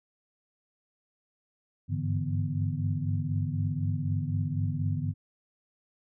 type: tone cluster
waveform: sine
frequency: 97.1 / 101.1 / 145.7 / 163.1 / 246.9 Hz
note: G2 / G#2 / D3 / E3 / B3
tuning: -16 / -46 / -13 / -18 / 0 cents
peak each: -34 / -31 / -31 / -36 / -38 dBFS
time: 1.88-5.14 s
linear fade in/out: 50 ms
effects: none